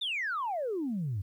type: exponential sweep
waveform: sine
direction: down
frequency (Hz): 3729 to 90.2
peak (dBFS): -29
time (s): 0.01-1.22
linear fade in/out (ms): 10
effects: tanh soft clip ceiling -26 dBFS + 11-bit